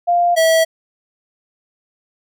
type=tone pair in turn; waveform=sine / square; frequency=698.5 / 650.2 Hz; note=F5 / E5; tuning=0 / -24 cents; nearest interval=minor second; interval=124 cents; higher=first; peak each=-11 dBFS; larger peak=neither; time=0.07-0.36 / 0.36-0.65 s; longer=neither; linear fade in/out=20 ms; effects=none